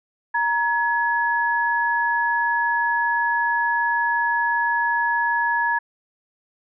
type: tone pair together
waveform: sine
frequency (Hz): 939.3 / 1694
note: A#5 / G#6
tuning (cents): +13 / +34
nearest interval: minor seventh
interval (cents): 1021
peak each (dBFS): -21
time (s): 0.34-5.79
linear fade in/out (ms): 10
effects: none